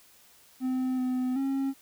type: tone with pitch steps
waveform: triangle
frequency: 257.3 / 254 / 271.1 Hz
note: C4 / B3 / C#4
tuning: -29 / +49 / -38 cents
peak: -24 dBFS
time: 0.6-1.74 s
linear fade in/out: 50 ms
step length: 380 ms
effects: white hiss -58 dBFS RMS until 1.81 s